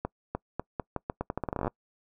accelerating click train, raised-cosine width 1 ms, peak -16 dBFS, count 20, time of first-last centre 0.05-1.678 s, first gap 300 ms, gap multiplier 0.82, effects noise-tail reverb RT60 0.1 s tail -25 dB re dry

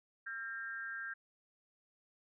sine tone with amplitude modulation, 1598 Hz, G6, 33 cents sharp, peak -36 dBFS, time 0.26-1.14 s, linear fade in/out 10 ms, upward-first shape sine, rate 232 Hz, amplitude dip 85%, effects none

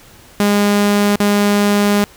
sawtooth tone with dropouts, 204.6 Hz, G#3, 26 cents flat, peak -7 dBFS, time 0.4-2.04 s, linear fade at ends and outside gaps 0 ms, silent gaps 1.157-1.202 s, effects pink hiss -43 dBFS RMS until 2.16 s

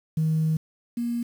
sine tone pair in turn, 158.1 / 236.9 Hz, D#3 / A#3, +28 / +28 cents, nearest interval perfect fifth, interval 700 cents, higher second, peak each -19 / -24 dBFS, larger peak first, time 0.17-0.57 / 0.97-1.23 s, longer first, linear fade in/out 5 ms, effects tanh soft clip ceiling -16 dBFS + 8-bit

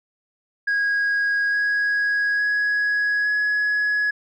sine tone with pitch steps, 1645 / 1657.4 / 1669.9 / 1682.5 Hz, G#6 / G#6 / G#6 / G#6, -17 / -4 / +9 / +22 cents, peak -16 dBFS, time 0.67-4.11 s, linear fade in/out 10 ms, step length 860 ms, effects tanh soft clip ceiling -17 dBFS

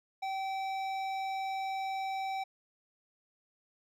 sine tone with hard clipping, 771 Hz, G5, 29 cents flat, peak -35 dBFS, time 0.22-2.44 s, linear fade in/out 10 ms, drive 12 dB, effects none

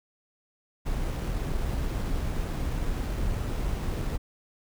brown noise with sample-and-hold, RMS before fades -29 dBFS, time 0.85-4.18 s, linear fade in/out 20 ms, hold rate 8820 Hz, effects none

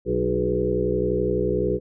harmonic tone with a mistuned harmonic, 61.74 Hz, B1, in tune, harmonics 1 / 2 / 3 / 5 / 6 / 7 / 8, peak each -31 / -31 / -29 / -30 / -26 / -25 / -27 dBFS, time 0.05-1.8 s, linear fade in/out 50 ms, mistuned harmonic 7, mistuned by -42 cents, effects none

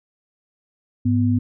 sine tone pair together, 103.81 / 246.9 Hz, G#2 / B3, 0 / 0 cents, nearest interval octave + minor third, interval 1500 cents, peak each -18 dBFS, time 1.05-1.39 s, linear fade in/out 10 ms, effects none

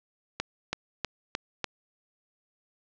accelerating click train, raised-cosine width 0.2 ms, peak -11 dBFS, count 5, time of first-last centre 0.4-1.643 s, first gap 330 ms, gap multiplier 0.96, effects low-pass 6000 Hz 12 dB/octave

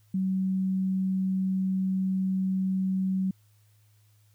sine tone, 189.1 Hz, F#3, 38 cents sharp, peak -24 dBFS, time 0.14-3.31 s, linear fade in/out 5 ms, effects added 105 Hz sine -59 dBFS peak until 4.34 s + white hiss -69 dBFS RMS until 4.34 s

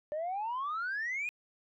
sine exponential sweep, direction up, 587.3 to 2509 Hz, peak -31 dBFS, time 0.12-1.29 s, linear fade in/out 0 ms, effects tanh soft clip ceiling -30 dBFS

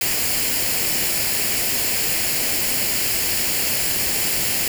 white noise with comb filter, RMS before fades -21 dBFS, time 0.01-4.68 s, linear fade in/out 2 ms, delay 0.41 ms, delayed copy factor +0.55, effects none

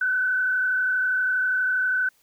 sine tone with frequency modulation, 1508 Hz, F#6, 32 cents sharp, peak -20 dBFS, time 0.01-2.09 s, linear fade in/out 5 ms, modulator 32.4 Hz, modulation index 0.85, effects white hiss -63 dBFS RMS until 2.22 s

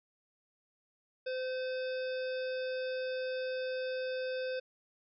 harmonic tone, 514 Hz, C5, 31 cents flat, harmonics 1 / 3 / 5 / 7 / 9 / 10, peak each -34 / -44 / -48 / -51 / -53 / -54 dBFS, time 1.26-4.6 s, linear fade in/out 10 ms, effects none

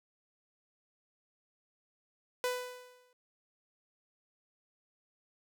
sawtooth tone with exponential decay, 498 Hz, B4, 14 cents sharp, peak -25 dBFS, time 2.44-3.13 s, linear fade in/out 1 ms, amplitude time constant 150 ms, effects none

